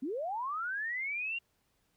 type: linear sweep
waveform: sine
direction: up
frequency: 235.3 to 2805 Hz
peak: -33 dBFS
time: 0.02-1.39 s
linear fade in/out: 10 ms
effects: pink hiss -75 dBFS RMS until 1.96 s

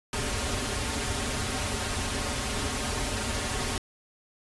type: noise with comb filter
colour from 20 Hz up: pink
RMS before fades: -30 dBFS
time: 0.13-3.78 s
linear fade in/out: 2 ms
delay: 6 ms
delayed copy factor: -0.95
effects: resampled to 24000 Hz

